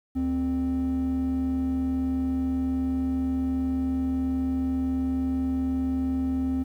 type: tone pair together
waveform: triangle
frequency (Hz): 73.42 / 261.6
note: D2 / C4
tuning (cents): 0 / 0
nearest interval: octave + minor seventh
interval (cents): 2200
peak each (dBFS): -28 / -21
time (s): 0.15-6.64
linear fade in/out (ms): 20
effects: tanh soft clip ceiling -19 dBFS + 10-bit